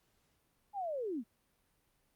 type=linear sweep; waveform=sine; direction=down; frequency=844 to 202.4 Hz; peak=-35 dBFS; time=0.73-1.24 s; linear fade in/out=50 ms; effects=pink hiss -75 dBFS RMS until 2.15 s + Opus 48 kbps